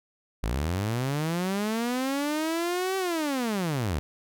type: linear two-way sweep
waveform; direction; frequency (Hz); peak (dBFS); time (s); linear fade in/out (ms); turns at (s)
sawtooth; up then down; 49.5 to 386.5 to 64.8; -22; 0.43-3.99; 0; 2.97
effects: none